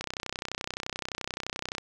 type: click train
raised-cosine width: 0.2 ms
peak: -15 dBFS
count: 57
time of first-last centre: 0.01-1.782 s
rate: 31.6 Hz
effects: none